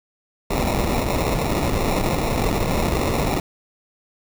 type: noise with sample-and-hold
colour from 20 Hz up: pink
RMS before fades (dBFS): -21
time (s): 0.5-3.4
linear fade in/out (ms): 5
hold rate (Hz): 1575
effects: none